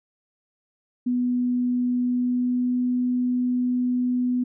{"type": "tone with pitch glide", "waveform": "sine", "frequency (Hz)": [246.9, 248.5], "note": ["B3", "B3"], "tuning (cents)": [0, 11], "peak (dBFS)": -20, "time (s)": [1.06, 4.44], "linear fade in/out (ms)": 10, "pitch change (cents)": 11, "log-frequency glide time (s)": [2.01, 2.81], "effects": []}